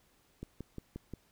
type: click train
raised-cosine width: 3 ms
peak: -28 dBFS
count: 5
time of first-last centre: 0.43-1.137 s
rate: 5.66 Hz
effects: pink hiss -69 dBFS RMS until 1.31 s